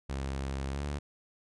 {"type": "tone with pitch glide", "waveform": "sawtooth", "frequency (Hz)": [67.7, 72.14], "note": ["C#2", "D2"], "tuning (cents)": [-40, -30], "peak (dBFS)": -29, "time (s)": [0.09, 0.99], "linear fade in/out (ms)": 10, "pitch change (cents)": 110, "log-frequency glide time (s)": [0.7, 0.84], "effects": ["resampled to 22050 Hz"]}